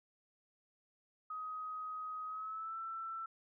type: tone with pitch glide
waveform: sine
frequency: 1259 to 1333.9 Hz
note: D#6 to E6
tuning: +20 to +20 cents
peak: -40 dBFS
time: 1.3-3.26 s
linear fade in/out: 5 ms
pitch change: +100 cents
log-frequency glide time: 2.26-2.78 s
effects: none